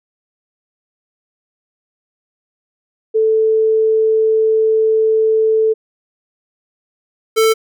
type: tone pair in turn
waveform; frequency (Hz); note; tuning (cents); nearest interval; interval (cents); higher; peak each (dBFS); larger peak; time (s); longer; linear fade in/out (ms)
sine / square; 440 / 443.8; A4 / A4; 0 / +15; unison; 15; second; -10; neither; 3.14-5.74 / 7.36-7.54; first; 20
effects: none